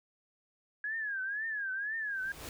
sine tone with vibrato, 1661.2 Hz, G#6, in tune, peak -33 dBFS, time 0.84-2.32 s, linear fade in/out 2 ms, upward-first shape triangle, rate 2 Hz, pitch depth 170 cents each way
pink noise with exponential growth, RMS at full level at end -41 dBFS, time 1.93-2.49 s, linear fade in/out 1 ms, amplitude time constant 120 ms
effects none

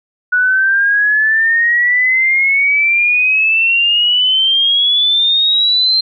sine exponential sweep, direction up, 1467 to 4157 Hz, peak -9 dBFS, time 0.32-6.01 s, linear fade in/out 10 ms, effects none

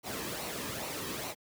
pink noise with flanger, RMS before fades -38 dBFS, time 0.03-1.35 s, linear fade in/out 50 ms, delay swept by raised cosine 0.59 to 1.43 ms, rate 2.4 Hz, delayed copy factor -0.5, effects high-pass 80 Hz 12 dB/octave

